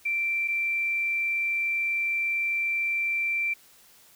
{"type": "tone pair in turn", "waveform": "sine", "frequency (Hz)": [2349, 2349], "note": ["D7", "D7"], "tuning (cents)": [0, 0], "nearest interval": "unison", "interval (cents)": 0, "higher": "neither", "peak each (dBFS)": -24, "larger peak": "neither", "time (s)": [[0.05, 0.48], [0.48, 3.54]], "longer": "second", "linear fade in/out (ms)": 10, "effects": ["white hiss -56 dBFS RMS until 4.15 s"]}